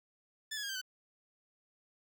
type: tone with pitch steps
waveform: 15% pulse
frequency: 1750 / 1686.5 / 1625.3 / 1566.3 / 1509.4 Hz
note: A6 / G#6 / G#6 / G6 / F#6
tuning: -10 / +26 / -38 / -2 / +34 cents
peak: -31 dBFS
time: 0.51-0.815 s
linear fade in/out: 10 ms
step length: 61 ms
effects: none